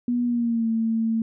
sine tone with pitch glide, 242.6 to 225.1 Hz, B3 to A3, -31 to +40 cents, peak -20 dBFS, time 0.08-1.22 s, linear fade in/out 2 ms, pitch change -129 cents, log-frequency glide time 0.25-0.69 s, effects none

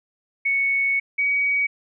sine tone pair in turn, 2217 / 2260 Hz, C#7 / C#7, 0 / +33 cents, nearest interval unison, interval 33 cents, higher second, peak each -18 dBFS, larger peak neither, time 0.45-1 / 1.18-1.67 s, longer first, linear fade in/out 10 ms, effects none

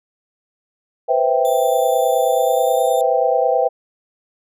sine chord, C major seventh, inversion third, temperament equal, 493.9 / 523.3 / 659.3 / 784 Hz, B4 / C5 / E5 / G5, 0 / 0 / 0 / 0 cents, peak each -19 dBFS, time 1.08-3.69 s, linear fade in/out 20 ms
5% pulse tone with pitch glide, 3520 to 3602 Hz, A7 to A7, 0 to +40 cents, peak -24 dBFS, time 1.45-3.01 s, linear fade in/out 0 ms, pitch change +40 cents, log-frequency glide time 2.24-2.84 s
effects none

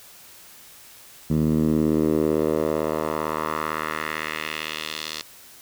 10% pulse tone with band-pass filter sweep, 77.78 Hz, D#2, in tune, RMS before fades -24 dBFS, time 1.3-5.22 s, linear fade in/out 5 ms, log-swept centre 180 to 4500 Hz, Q 1.7, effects white hiss -47 dBFS RMS until 5.61 s

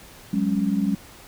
sine chord, F# suspended second, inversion none, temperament equal with one note detuned, 185 / 204.8 / 277.2 Hz, F#3 / G#3 / C#4, 0 / -24 / 0 cents, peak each -25 / -22 / -26 dBFS, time 0.33-0.95 s, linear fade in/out 5 ms, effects pink hiss -46 dBFS RMS until 1.27 s

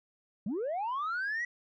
sine linear sweep, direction up, 174.61 to 1966 Hz, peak -29 dBFS, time 0.46-1.45 s, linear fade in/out 5 ms, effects tanh soft clip ceiling -29 dBFS

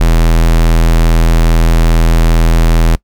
square tone, 41.2 Hz, E1, in tune, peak -6 dBFS, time 0-2.96 s, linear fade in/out 10 ms, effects noise-tail reverb RT60 0.1 s tail -22 dB re dry

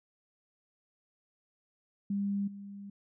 sine tone with level steps, 200.2 Hz, G3, 37 cents sharp, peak -29 / -42 dBFS, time 2.1-2.9 s, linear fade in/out 5 ms, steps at 2.47 s, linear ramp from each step 10 ms, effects none

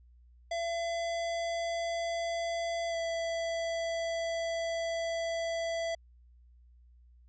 square tone with pitch glide, 675 to 665.7 Hz, E5 to E5, +41 to +17 cents, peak -32 dBFS, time 0.51-5.95 s, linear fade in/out 5 ms, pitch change -24 cents, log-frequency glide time 2.89-2.96 s, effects added 60 Hz sine -56 dBFS peak until 7.28 s + resampled to 16000 Hz

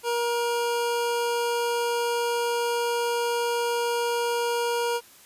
25% pulse tone, 473.6 Hz, A#4, 27 cents sharp, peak -20 dBFS, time 0.03-5.01 s, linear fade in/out 50 ms, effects white hiss -52 dBFS RMS until 5.25 s + resampled to 32000 Hz

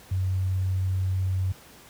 sine tone, 93.7 Hz, F#2, 22 cents sharp, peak -22 dBFS, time 0.11-1.52 s, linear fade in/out 5 ms, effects pink hiss -50 dBFS RMS until 1.89 s + high-pass 60 Hz 12 dB/octave

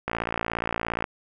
click train, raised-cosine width 0.5 ms, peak -11 dBFS, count 56, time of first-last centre 0.08-1.042 s, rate 57.2 Hz, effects none

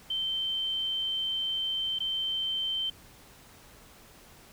sine tone with dropouts, 3107 Hz, G7, 16 cents flat, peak -28 dBFS, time 0.1-2.9 s, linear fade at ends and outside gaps 5 ms, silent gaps 1.988-2.003 s, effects pink hiss -54 dBFS RMS until 4.52 s

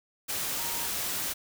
sine tone in noise, 938 Hz, A#5, 11 cents sharp, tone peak -41 dBFS, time 0.58-0.88 s, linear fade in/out 20 ms, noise white, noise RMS -32 dBFS, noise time 0.28-1.34 s, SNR -12 dB, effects none

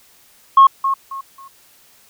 sine tone with echo, 1086 Hz, C#6, 36 cents flat, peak -3 dBFS, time 0.57-0.67 s, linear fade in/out 5 ms, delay 270 ms, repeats 3, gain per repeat -11 dB, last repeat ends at 1.48 s, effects tanh soft clip ceiling -1 dBFS + white hiss -51 dBFS RMS until 2.09 s

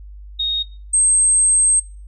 sine tone pair in turn, 3729 / 8371 Hz, A#7 / C9, 0 / 0 cents, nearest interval octave + major second, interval 1400 cents, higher second, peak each -17 / -12 dBFS, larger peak second, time 0.39-0.63 / 0.93-1.8 s, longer second, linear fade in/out 10 ms, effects noise-tail reverb RT60 0.4 s tail -21 dB re dry + added 50 Hz sine -34 dBFS peak until 2.07 s

